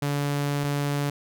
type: tone pair in turn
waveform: sawtooth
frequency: 143.5 / 143.5 Hz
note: D3 / D3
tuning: -40 / -40 cents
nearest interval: unison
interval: 0 cents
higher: neither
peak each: -20 / -20 dBFS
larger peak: neither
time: 0.02-0.64 / 0.64-1.1 s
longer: first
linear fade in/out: 5 ms
effects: none